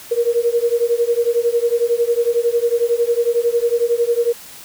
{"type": "beating tone pair", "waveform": "sine", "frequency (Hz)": [466.9, 477.9], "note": ["A#4", "A#4"], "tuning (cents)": [3, 43], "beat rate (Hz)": 11, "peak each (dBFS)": -17, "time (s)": [0.11, 4.33], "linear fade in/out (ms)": 10, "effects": ["white hiss -38 dBFS RMS until 4.64 s"]}